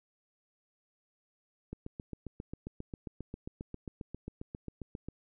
click train, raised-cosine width 3 ms, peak -27 dBFS, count 26, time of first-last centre 1.73-5.086 s, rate 7.45 Hz, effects none

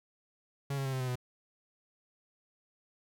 45% pulse tone with pitch steps, 139.5 / 136.47 / 133.51 / 130.61 / 127.77 / 125 Hz, C#3 / C#3 / C3 / C3 / C3 / B2, +11 / -27 / +35 / -3 / -41 / +21 cents, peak -32 dBFS, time 0.7-1.156 s, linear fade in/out 5 ms, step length 76 ms, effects none

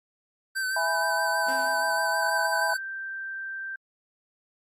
square tone with vibrato, 1538 Hz, G6, 33 cents flat, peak -27 dBFS, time 0.55-2.78 s, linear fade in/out 20 ms, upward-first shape sine, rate 6.3 Hz, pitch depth 32 cents each way
sine chord, E major, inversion none, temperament equal, 659.3 / 830.6 / 987.8 Hz, E5 / G#5 / B5, 0 / 0 / 0 cents, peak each -30 dBFS, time 0.76-2.74 s, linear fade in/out 5 ms
sawtooth tone with exponential decay, 263.7 Hz, C4, 14 cents sharp, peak -31 dBFS, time 1.48-2.17 s, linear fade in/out 5 ms, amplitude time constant 150 ms
sine tone, 1568 Hz, G6, in tune, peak -32 dBFS, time 2.21-3.76 s, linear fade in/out 5 ms
effects AAC 48 kbps

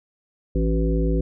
harmonic tone with a mistuned harmonic, 55 Hz, A1, in tune, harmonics 1 / 3 / 5 / 7 / 9, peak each -20 / -25 / -27 / -28 / -30 dBFS, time 0.55-1.21 s, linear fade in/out 5 ms, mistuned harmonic 7, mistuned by -33 cents, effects none

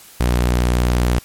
sawtooth tone, 60.6 Hz, B1, 32 cents flat, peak -10 dBFS, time 0.2-1.19 s, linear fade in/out 5 ms, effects white hiss -43 dBFS RMS until 1.24 s + MP3 64 kbps

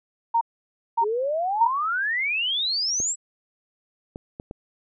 sine tone bursts, 925 Hz, A#5, 14 cents flat, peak -17 dBFS, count 3, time 0.34-1.676 s, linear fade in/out 10 ms, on 72 ms, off 560 ms
sine exponential sweep, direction up, 390.1 to 7902 Hz, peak -22 dBFS, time 1.01-3.16 s, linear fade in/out 50 ms
clicks, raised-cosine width 2 ms, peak -21 dBFS, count 4, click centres 3.002 / 4.159 / 4.399 / 4.511 s
effects none

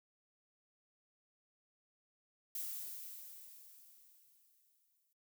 violet noise with exponential decay, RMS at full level -41 dBFS, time 2.55-5.13 s, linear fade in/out 1 ms, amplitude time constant 560 ms, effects noise-tail reverb RT60 0.1 s tail -19 dB re dry

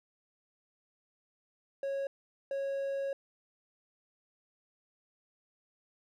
triangle tone bursts at uneven times, 550 Hz, C#5, 14 cents flat, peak -30 dBFS, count 2, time 1.83-2.07 / 2.51-3.13 s, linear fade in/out 2 ms, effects none

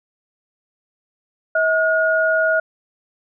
sine tone pair together, 640.6 / 1438 Hz, E5 / F#6, -50 / -50 cents, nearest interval octave + major second, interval 1400 cents, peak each -17 dBFS, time 1.55-2.6 s, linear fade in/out 5 ms, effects none

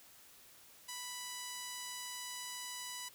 5% pulse tone with low-pass filter, 987.8 Hz, B5, in tune, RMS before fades -45 dBFS, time 0.88-3.09 s, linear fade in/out 10 ms, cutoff 11000 Hz, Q 0.85, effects white hiss -60 dBFS RMS until 3.14 s

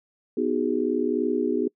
sine chord, G# minor seventh, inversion first, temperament just, 249.2 / 311.5 / 373.8 / 415.3 Hz, B3 / D#4 / F#4 / G#4, +16 / +2 / +18 / 0 cents, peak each -27 dBFS, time 0.37-1.68 s, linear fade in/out 5 ms, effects noise-tail reverb RT60 0.1 s tail -26 dB re dry

